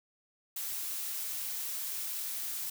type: noise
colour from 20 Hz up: blue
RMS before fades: -37 dBFS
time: 0.56-2.7 s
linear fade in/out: 5 ms
effects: none